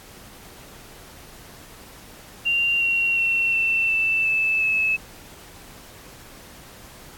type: tone with pitch steps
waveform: sine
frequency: 2775 / 2745 / 2715 / 2685 / 2656 / 2627 / 2598 Hz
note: F7 / F7 / F7 / E7 / E7 / E7 / E7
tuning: -12 / -31 / -50 / +31 / +12 / -7 / -26 cents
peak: -18 dBFS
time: 2.45-4.97 s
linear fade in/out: 20 ms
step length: 360 ms
effects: pink hiss -45 dBFS RMS until 7.17 s + AAC 64 kbps